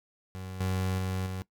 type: tone with level steps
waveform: 30% pulse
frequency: 93.6 Hz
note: F#2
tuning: 20 cents sharp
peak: -35 / -25 / -27 / -31 dBFS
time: 0.35-1.42 s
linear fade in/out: 0 ms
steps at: 0.6 / 0.98 / 1.26 s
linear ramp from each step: 5 ms
effects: noise-tail reverb RT60 0.1 s tail -20 dB re dry